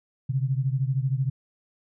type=beating tone pair; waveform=sine; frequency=129.3 / 142.3 Hz; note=C3 / C#3; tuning=-20 / +46 cents; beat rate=13 Hz; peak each=-24 / -27 dBFS; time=0.29-1.3 s; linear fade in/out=10 ms; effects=none